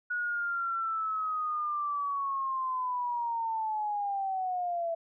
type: linear sweep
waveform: sine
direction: down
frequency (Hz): 1462 to 661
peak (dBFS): -29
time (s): 0.1-4.95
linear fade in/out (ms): 10
effects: none